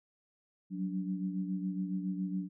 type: tone cluster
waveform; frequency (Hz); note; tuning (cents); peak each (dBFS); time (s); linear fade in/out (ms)
sine; 184.6 / 191.8 / 289.8; F#3 / G3 / D4; -4 / -37 / -23; -34 / -40 / -40; 0.7-2.49; 50
effects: none